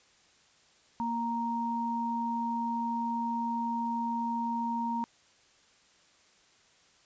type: tone pair together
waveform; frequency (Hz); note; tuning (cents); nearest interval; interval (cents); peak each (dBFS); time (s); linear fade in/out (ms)
sine; 233.1 / 932.4; A#3 / A#5; 0 / 0; 2 octaves; 2400; -33 / -31; 1-5.04; 0
effects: white hiss -63 dBFS RMS until 7.05 s + resampled to 16000 Hz